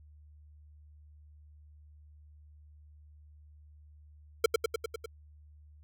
square tone with echo, 453.5 Hz, A#4, 48 cents flat, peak -20 dBFS, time 4.44-4.46 s, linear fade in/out 5 ms, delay 100 ms, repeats 6, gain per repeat -3 dB, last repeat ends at 5.06 s, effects added 75 Hz sine -53 dBFS peak until 5.83 s

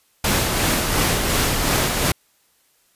pink noise with tremolo, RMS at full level -18 dBFS, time 0.24-2.12 s, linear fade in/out 5 ms, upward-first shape sine, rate 2.8 Hz, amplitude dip 35%, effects white hiss -61 dBFS RMS until 2.95 s + resampled to 32000 Hz

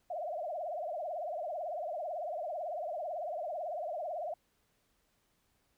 sine tone with vibrato, 656 Hz, E5, 9 cents flat, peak -35 dBFS, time 0.1-4.34 s, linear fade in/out 5 ms, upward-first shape triangle, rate 18 Hz, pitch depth 220 cents each way, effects pink hiss -75 dBFS RMS until 5.77 s

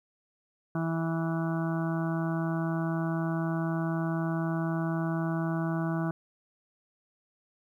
harmonic tone, 164 Hz, E3, 9 cents flat, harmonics 1 / 2 / 4 / 5 / 6 / 7 / 8 / 9, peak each -29 / -33 / -38 / -43 / -45 / -42 / -46 / -42 dBFS, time 0.75-6.11 s, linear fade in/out 2 ms, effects 11-bit

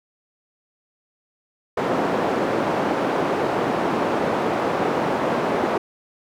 white band-pass noise, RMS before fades -22 dBFS, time 1.77-5.78 s, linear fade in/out 5 ms, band 210 to 730 Hz, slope 12 dB/octave, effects none

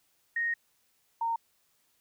sine tone pair in turn, 1863 / 919.5 Hz, A#6 / A#5, -2 / -24 cents, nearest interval octave, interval 1222 cents, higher first, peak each -27 dBFS, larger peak neither, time 0.36-0.54 / 1.21-1.36 s, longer first, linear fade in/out 5 ms, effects white hiss -71 dBFS RMS until 2 s

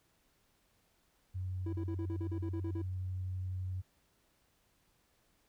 sine tone with vibrato, 92.5 Hz, F#2, in tune, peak -35 dBFS, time 1.34-3.82 s, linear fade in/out 20 ms, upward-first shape sine, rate 12 Hz, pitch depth 8 cents each way
triangle tone bursts, 330 Hz, E4, 2 cents sharp, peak -35 dBFS, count 11, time 1.66-2.819 s, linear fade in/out 5 ms, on 69 ms, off 40 ms
effects tanh soft clip ceiling -27 dBFS + pink hiss -73 dBFS RMS until 5.48 s

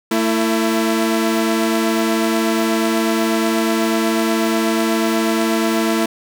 sawtooth tone pair together, 224.6 / 332.8 Hz, A3 / E4, +36 / +17 cents, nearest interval perfect fifth, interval 681 cents, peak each -14 dBFS, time 0.11-6.06 s, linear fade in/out 5 ms, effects none

